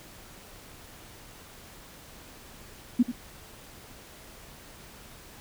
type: tone with echo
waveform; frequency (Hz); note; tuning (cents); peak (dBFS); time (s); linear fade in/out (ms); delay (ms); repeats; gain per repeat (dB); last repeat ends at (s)
sine; 243.9; B3; -21; -16; 2.99-3.03; 10; 89; 1; -12; 3.119
effects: pink hiss -49 dBFS RMS until 5.4 s